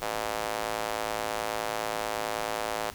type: tone with high-pass filter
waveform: square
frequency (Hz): 54.7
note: A1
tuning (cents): -9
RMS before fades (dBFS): -32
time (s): 0.02-2.9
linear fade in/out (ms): 0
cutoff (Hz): 630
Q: 1.5
effects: pink hiss -47 dBFS RMS until 2.94 s